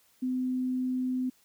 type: tone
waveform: sine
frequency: 255 Hz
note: C4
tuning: 44 cents flat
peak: -27 dBFS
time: 0.22-1.3 s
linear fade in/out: 10 ms
effects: white hiss -65 dBFS RMS until 1.44 s